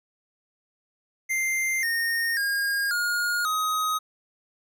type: tone with pitch steps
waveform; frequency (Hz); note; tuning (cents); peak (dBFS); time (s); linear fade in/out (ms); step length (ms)
square; 2093 / 1843.2 / 1623.3 / 1429.6 / 1259; C7 / A#6 / G#6 / F6 / D#6; 0 / -20 / -40 / +40 / +20; -24; 1.29-3.99; 20; 540
effects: none